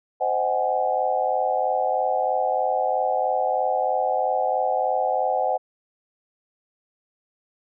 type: chord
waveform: sine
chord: Ab dominant seventh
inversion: first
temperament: just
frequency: 519.1 / 623 / 747.5 / 830.6 Hz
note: C5 / Eb5 / Gb5 / Ab5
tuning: -14 / +2 / +17 / 0 cents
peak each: -26 / -27 / -23 / -27 dBFS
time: 0.2-5.58 s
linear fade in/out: 20 ms
effects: none